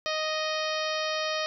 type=harmonic tone; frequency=622.3 Hz; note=D#5; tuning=in tune; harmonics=1 / 2 / 3 / 4 / 5 / 6 / 7 / 8 / 9; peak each=-31 / -34 / -36 / -37 / -38 / -39 / -39 / -40 / -41 dBFS; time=0.06-1.46 s; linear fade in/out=0 ms; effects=none